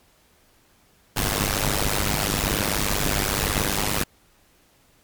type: noise with amplitude modulation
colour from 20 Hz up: pink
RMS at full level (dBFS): -19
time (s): 1.16-4.04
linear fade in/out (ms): 10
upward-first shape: sine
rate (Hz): 101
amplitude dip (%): 100
effects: pink hiss -59 dBFS RMS until 5.03 s + MP3 96 kbps